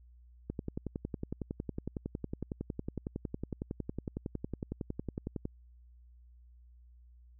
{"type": "click train", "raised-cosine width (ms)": 3, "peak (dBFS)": -23, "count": 55, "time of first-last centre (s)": [0.5, 5.454], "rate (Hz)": 10.9, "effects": ["added 60 Hz sine -55 dBFS peak until 7.39 s"]}